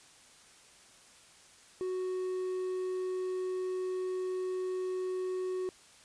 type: tone with quantisation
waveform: triangle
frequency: 370 Hz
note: F#4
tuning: in tune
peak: -30 dBFS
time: 1.81-5.69 s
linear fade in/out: 0 ms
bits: 10
effects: white hiss -58 dBFS RMS until 6.04 s + resampled to 22050 Hz